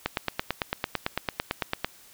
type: click train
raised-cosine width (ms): 0.3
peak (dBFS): -9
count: 17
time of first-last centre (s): 0.06-1.846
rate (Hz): 8.96
effects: white hiss -53 dBFS RMS until 2.13 s